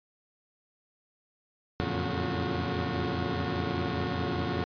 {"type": "tone cluster", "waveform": "15% pulse", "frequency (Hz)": [84.9, 89.9, 113.7, 140.4, 363.5], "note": ["F2", "F#2", "A#2", "C#3", "F#4"], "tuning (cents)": [-48, -49, -43, 22, -31], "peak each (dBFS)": -29, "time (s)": [1.8, 4.64], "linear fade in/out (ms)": 0, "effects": ["resampled to 11025 Hz"]}